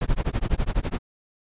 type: noise with tremolo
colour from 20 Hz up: brown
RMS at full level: -20 dBFS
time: 0.01-0.99 s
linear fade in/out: 5 ms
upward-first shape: sine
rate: 12 Hz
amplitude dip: 100%
effects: resampled to 8000 Hz